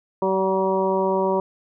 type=harmonic tone with a mistuned harmonic; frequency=190.9 Hz; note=G3; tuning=46 cents flat; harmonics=1 / 2 / 3 / 4 / 5 / 6; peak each=-27 / -22 / -24 / -33 / -24 / -35 dBFS; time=0.22-1.4 s; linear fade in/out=2 ms; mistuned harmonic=4; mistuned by=-27 cents; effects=none